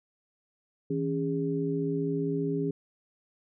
sine tone cluster, 161.5 / 276.7 / 408.9 Hz, E3 / C#4 / G#4, -35 / -3 / -27 cents, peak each -31 dBFS, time 0.9-2.71 s, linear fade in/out 5 ms, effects none

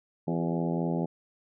harmonic tone with a mistuned harmonic, 84 Hz, E2, 33 cents sharp, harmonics 2 / 3 / 4 / 5 / 6 / 7 / 8 / 9 / 10, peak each -29 / -33 / -35 / -37 / -39 / -40 / -41 / -42 / -43 dBFS, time 0.27-1.06 s, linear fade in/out 10 ms, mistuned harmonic 5, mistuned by -38 cents, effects none

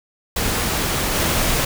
pink noise with level steps, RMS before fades -21 / -19 dBFS, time 0.36-1.65 s, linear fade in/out 5 ms, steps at 1.14 s, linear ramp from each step 20 ms, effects none

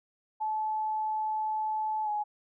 sine tone with pitch glide, 865 to 838.9 Hz, A5 to G#5, -30 to +17 cents, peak -28 dBFS, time 0.4-2.24 s, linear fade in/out 20 ms, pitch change -53 cents, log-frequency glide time 2.04-2.09 s, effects none

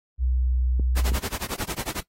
sine tone with pitch glide, 62.8 to 62.33 Hz, B1 to B1, +30 to +17 cents, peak -20 dBFS, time 0.18-1.2 s, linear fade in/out 50 ms, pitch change -13 cents, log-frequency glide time 0.28-0.66 s
clicks, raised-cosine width 3 ms, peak -18 dBFS, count 2, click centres 0.797 / 1.119 s
pink noise with tremolo, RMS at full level -28 dBFS, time 0.96-2.01 s, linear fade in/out 10 ms, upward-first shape sine, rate 11 Hz, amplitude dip 100%
effects noise-tail reverb RT60 0.1 s tail -17 dB re dry + AAC 48 kbps

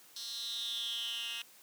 10% pulse tone with high-pass filter sweep, 232.7 Hz, A#3, 3 cents flat, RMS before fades -39 dBFS, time 0.16-1.42 s, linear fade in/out 2 ms, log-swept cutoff 4500 to 2600 Hz, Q 7.8, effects white hiss -59 dBFS RMS until 1.62 s + high-pass 150 Hz 12 dB/octave

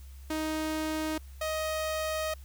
sawtooth tone pair in turn, 312.6 / 627.2 Hz, D#4 / D#5, +8 / +14 cents, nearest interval octave, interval 1206 cents, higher second, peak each -26 dBFS, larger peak neither, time 0.3-1.18 / 1.41-2.34 s, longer second, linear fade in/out 5 ms, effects added 67 Hz sine -44 dBFS peak until 2.44 s + white hiss -60 dBFS RMS until 2.44 s

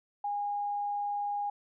sine tone, 818 Hz, G#5, 26 cents flat, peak -30 dBFS, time 0.24-1.5 s, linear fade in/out 5 ms, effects none

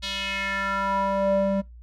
square tone with band-pass filter sweep, 196 Hz, G3, in tune, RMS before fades -25 dBFS, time 0.02-1.62 s, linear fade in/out 20 ms, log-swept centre 3800 to 390 Hz, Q 3, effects noise-tail reverb RT60 0.2 s tail -24 dB re dry + added 59 Hz sine -42 dBFS peak until 1.82 s

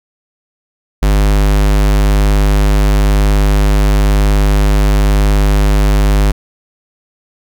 square tone, 50.5 Hz, G#1, 48 cents flat, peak -8 dBFS, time 1.02-6.32 s, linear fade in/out 10 ms, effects none

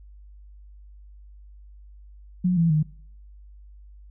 sine tone with pitch steps, 180.7 / 166.66 / 153.72 Hz, F#3 / E3 / D#3, -41 / +19 / -21 cents, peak -17 dBFS, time 2.44-2.83 s, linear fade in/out 10 ms, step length 130 ms, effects noise-tail reverb RT60 0.5 s tail -20 dB re dry + added 50 Hz sine -44 dBFS peak until 4.1 s

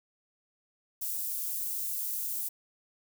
white high-pass noise, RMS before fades -34 dBFS, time 1.01-2.49 s, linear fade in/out 10 ms, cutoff 11000 Hz, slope 12 dB/octave, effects none

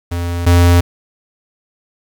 square tone pair in turn, 86.5 / 87.1 Hz, F2 / F2, -16 / -4 cents, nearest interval unison, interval 12 cents, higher second, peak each -18 / -7 dBFS, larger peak second, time 0.11-0.46 / 0.46-0.81 s, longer neither, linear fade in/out 10 ms, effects 7-bit

